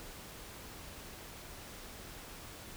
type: silence
effects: pink hiss -49 dBFS RMS until 2.76 s